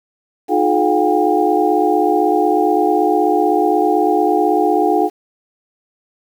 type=tone cluster; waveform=sine; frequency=309.1 / 358.4 / 426.9 / 722 / 798 Hz; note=D#4 / F4 / G#4 / F#5 / G5; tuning=-11 / +45 / +48 / -43 / +31 cents; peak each=-18 dBFS; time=0.48-5.1 s; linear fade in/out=50 ms; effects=7-bit